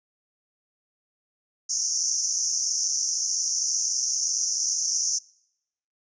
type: band-pass noise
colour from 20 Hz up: pink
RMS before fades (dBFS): -26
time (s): 1.69-5.19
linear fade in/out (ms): 10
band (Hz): 5500 to 6600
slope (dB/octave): 96
effects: noise-tail reverb RT60 0.8 s tail -25 dB re dry + resampled to 16000 Hz